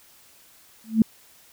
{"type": "tone with exponential growth", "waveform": "sine", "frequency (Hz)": 221.8, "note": "A3", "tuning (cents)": 14, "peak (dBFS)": -9, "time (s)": [0.84, 1.02], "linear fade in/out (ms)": 2, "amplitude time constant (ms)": 37, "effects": ["white hiss -54 dBFS RMS until 1.52 s"]}